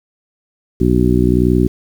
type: harmonic tone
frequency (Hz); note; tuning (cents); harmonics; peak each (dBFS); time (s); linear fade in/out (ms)
61.3; B1; -12; 1 / 2 / 3 / 4 / 5 / 6; -17 / -17 / -17 / -17 / -17 / -17; 0.8-1.68; 10
effects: 7-bit